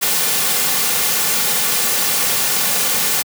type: noise with comb filter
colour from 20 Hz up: white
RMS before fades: -17 dBFS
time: 0.01-3.23 s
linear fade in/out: 20 ms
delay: 3.1 ms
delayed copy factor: -0.5
effects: high-pass 150 Hz 12 dB/octave